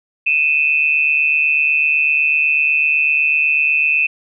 sine tone pair together, 2497 / 2645 Hz, D#7 / E7, +6 / +5 cents, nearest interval minor second, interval 99 cents, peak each -15 dBFS, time 0.26-4.07 s, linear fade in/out 10 ms, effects none

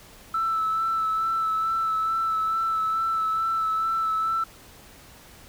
sine tone with vibrato, 1318.5 Hz, E6, in tune, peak -21 dBFS, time 0.34-4.44 s, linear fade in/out 5 ms, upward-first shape sine, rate 2.3 Hz, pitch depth 20 cents each way, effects tanh soft clip ceiling -18 dBFS + pink hiss -49 dBFS RMS until 5.48 s

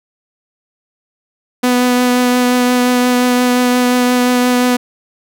sawtooth tone with vibrato, 247.9 Hz, B3, 7 cents sharp, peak -6 dBFS, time 1.63-4.77 s, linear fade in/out 10 ms, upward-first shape triangle, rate 5.7 Hz, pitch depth 13 cents each way, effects none

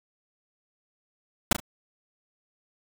pink noise with echo, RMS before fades -17 dBFS, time 1.51-1.53 s, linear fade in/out 5 ms, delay 36 ms, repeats 2, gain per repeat -11 dB, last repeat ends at 1.602 s, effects none

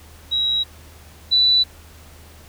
sine tone pair in turn, 3856 / 3969 Hz, B7 / B7, -42 / +8 cents, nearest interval minor second, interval 50 cents, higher second, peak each -17 / -12 dBFS, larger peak second, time 0.31-0.64 / 1.31-1.64 s, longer neither, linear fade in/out 20 ms, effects added 78 Hz sine -44 dBFS peak until 2.48 s + pink hiss -47 dBFS RMS until 2.48 s

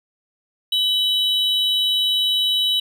triangle tone pair together, 3000 / 3860 Hz, F#7 / B7, +23 / -40 cents, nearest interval major third, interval 437 cents, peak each -18 dBFS, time 0.72-2.8 s, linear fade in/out 5 ms, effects none

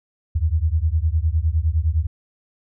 sine beating tone pair, 75.4 / 85.2 Hz, D2 / F2, +46 / -42 cents, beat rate 9.8 Hz, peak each -19 / -20 dBFS, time 0.35-2.07 s, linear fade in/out 10 ms, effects none

